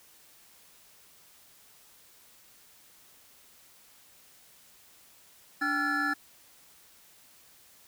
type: tone cluster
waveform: triangle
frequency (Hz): 290.8 / 785 / 1350 / 1416 / 1726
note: D4 / G5 / E6 / F6 / A6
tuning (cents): -17 / +2 / +41 / +23 / -34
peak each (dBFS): -32 / -36 / -31 / -33 / -28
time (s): 5.61-6.14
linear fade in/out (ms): 10
effects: white hiss -58 dBFS RMS until 7.87 s